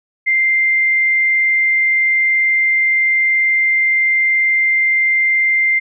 sine tone, 2093 Hz, C7, in tune, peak -11 dBFS, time 0.26-5.8 s, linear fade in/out 20 ms, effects none

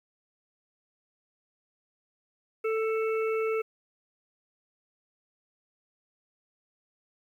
harmonic tone, 442.2 Hz, A4, 9 cents sharp, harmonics 1 / 3 / 5 / 6, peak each -26 / -36 / -40 / -42 dBFS, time 2.64-3.62 s, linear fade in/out 10 ms, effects 10-bit

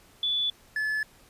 sine / triangle tone pair in turn, 3458 / 1725.7 Hz, A7 / A6, -31 / -34 cents, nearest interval octave, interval 1203 cents, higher first, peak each -24 dBFS, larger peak neither, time 0.23-0.5 / 0.76-1.03 s, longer neither, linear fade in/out 2 ms, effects pink hiss -57 dBFS RMS until 1.29 s + resampled to 32000 Hz

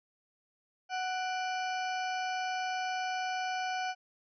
harmonic tone with a mistuned harmonic, 742 Hz, F#5, 5 cents sharp, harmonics 1 / 2 / 3 / 4 / 6 / 7 / 8, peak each -33 / -39 / -43 / -45 / -49 / -50 / -51 dBFS, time 0.89-3.95 s, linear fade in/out 50 ms, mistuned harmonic 3, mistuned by +99 cents, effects none

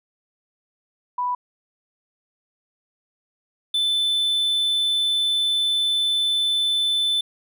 sine / triangle tone pair in turn, 987.8 / 3520 Hz, B5 / A7, 0 / 0 cents, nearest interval octave + minor seventh, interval 2200 cents, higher second, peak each -21 / -17 dBFS, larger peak second, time 1.18-1.35 / 3.74-7.21 s, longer second, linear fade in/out 5 ms, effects none

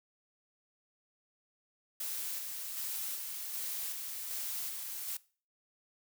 blue noise with tremolo, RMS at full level -38 dBFS, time 2-5.17 s, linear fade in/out 5 ms, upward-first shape square, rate 1.3 Hz, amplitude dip 30%, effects noise-tail reverb RT60 0.4 s tail -21 dB re dry

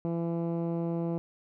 10% pulse tone with low-pass filter, 168.1 Hz, E3, 34 cents sharp, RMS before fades -31 dBFS, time 0.05-1.18 s, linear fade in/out 0 ms, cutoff 410 Hz, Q 0.57, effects none

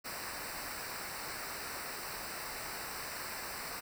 pink noise with comb filter, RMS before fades -42 dBFS, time 0.04-3.81 s, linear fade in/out 20 ms, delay 0.3 ms, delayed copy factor -0.8, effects none

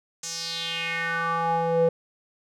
square tone with band-pass filter sweep, 166.6 Hz, E3, 19 cents sharp, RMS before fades -26 dBFS, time 0.23-1.89 s, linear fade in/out 5 ms, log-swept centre 6700 to 460 Hz, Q 3.9, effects none

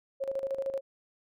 sine tone with tremolo, 542 Hz, C#5, 39 cents flat, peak -28 dBFS, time 0.2-0.81 s, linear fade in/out 20 ms, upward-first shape square, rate 13 Hz, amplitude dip 65%, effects none

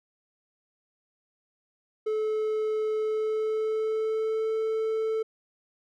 triangle tone with pitch glide, 432.6 to 441.4 Hz, A4 to A4, -29 to +5 cents, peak -23 dBFS, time 2.06-5.23 s, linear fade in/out 10 ms, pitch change +34 cents, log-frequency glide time 2.96-4.51 s, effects none

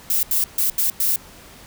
violet noise bursts at uneven times, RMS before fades -19 dBFS, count 5, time 0.1-0.23 / 0.31-0.44 / 0.58-0.7 / 0.78-0.9 / 1-1.16 s, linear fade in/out 2 ms, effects pink hiss -44 dBFS RMS until 1.66 s

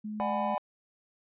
sine tone, 212.6 Hz, G#3, 41 cents sharp, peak -34 dBFS, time 0.04-0.55 s, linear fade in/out 10 ms
triangle chord, G# half-diminished seventh, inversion second, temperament just, 598 / 747.5 / 830.6 / 996.7 Hz, D5 / F#5 / G#5 / B5, +31 / +17 / 0 / +16 cents, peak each -32 dBFS, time 0.2-0.58 s, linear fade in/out 0 ms
effects resampled to 8000 Hz

